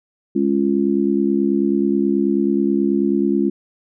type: harmonic tone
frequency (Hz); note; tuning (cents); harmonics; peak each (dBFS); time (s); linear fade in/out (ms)
69.3; C#2; 0; 3 / 4 / 5; -19 / -19 / -19; 0.35-3.5; 10
effects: none